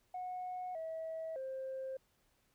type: tone with pitch steps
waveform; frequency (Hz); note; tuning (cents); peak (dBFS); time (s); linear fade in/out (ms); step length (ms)
sine; 731 / 646 / 528; F#5 / E5 / C5; -21 / -35 / +16; -38; 0.14-1.97; 5; 610
effects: tanh soft clip ceiling -36 dBFS + pink hiss -75 dBFS RMS until 2.54 s